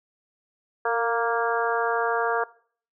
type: harmonic tone with a mistuned harmonic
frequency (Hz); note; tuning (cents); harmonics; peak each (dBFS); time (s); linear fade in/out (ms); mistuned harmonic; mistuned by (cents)
233.1; A#3; 0; 2 / 3 / 4 / 5 / 6 / 7; -26 / -28 / -29 / -30 / -31 / -31; 0.85-2.44; 5; 2; -22
effects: noise-tail reverb RT60 0.5 s tail -20 dB re dry